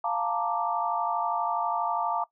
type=chord; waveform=sine; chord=Bb major seventh; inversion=second; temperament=equal; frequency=698.5 / 880 / 932.3 / 1174.7 Hz; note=F5 / A5 / Bb5 / D6; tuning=0 / 0 / 0 / 0 cents; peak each=-31 dBFS; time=0.04-2.24 s; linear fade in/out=5 ms; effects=noise-tail reverb RT60 0.1 s tail -18 dB re dry